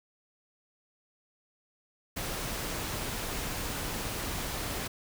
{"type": "noise", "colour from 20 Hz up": "pink", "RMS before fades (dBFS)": -35, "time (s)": [2.16, 4.88], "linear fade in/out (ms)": 10, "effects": []}